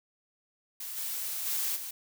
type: noise with level steps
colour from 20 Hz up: blue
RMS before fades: -39 / -35 / -31 / -39 dBFS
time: 0.8-1.91 s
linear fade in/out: 5 ms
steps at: 0.96 / 1.45 / 1.75 s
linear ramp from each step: 20 ms
effects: none